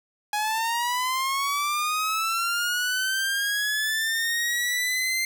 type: linear sweep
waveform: sawtooth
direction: up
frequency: 830 to 2093 Hz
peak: -20 dBFS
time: 0.33-5.25 s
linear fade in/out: 2 ms
effects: none